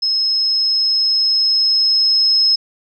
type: tone with level ramp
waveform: sine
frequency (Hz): 5170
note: E8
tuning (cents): -34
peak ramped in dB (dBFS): -14 to -10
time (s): 0.02-2.56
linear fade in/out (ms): 10
effects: none